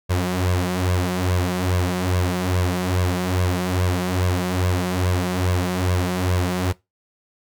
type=tone with flanger; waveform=sawtooth; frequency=90.7 Hz; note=F#2; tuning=34 cents flat; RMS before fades=-21 dBFS; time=0.09-6.73 s; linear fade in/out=20 ms; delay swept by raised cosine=1.8 to 5.4 ms; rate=2.4 Hz; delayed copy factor=+0.75; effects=noise-tail reverb RT60 0.2 s tail -20 dB re dry